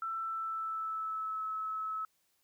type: tone with pitch glide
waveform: sine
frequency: 1334 to 1296 Hz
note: E6 to E6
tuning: +20 to -30 cents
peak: -34 dBFS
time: 0.02-2.05 s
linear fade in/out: 2 ms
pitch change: -50 cents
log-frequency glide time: 0.17-1.43 s
effects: white hiss -75 dBFS RMS until 2.43 s